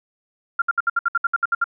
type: tone bursts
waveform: sine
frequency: 1389 Hz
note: F6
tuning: 10 cents flat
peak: -15 dBFS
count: 12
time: 0.59-1.642 s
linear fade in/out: 5 ms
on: 29 ms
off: 64 ms
effects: none